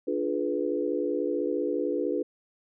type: chord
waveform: sine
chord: D diminished seventh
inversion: none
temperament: equal with one note detuned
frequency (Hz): 293.7 / 349.2 / 423.3 / 493.9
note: D4 / F4 / Ab4 / Cb5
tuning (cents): 0 / 0 / +33 / 0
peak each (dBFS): -31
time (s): 0.07-2.23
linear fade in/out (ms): 10
effects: none